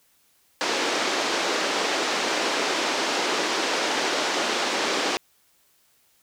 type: band-pass noise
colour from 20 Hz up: pink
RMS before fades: -25 dBFS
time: 0.61-5.17 s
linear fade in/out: 0 ms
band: 300 to 6300 Hz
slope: 24 dB/octave
effects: white hiss -63 dBFS RMS until 6.22 s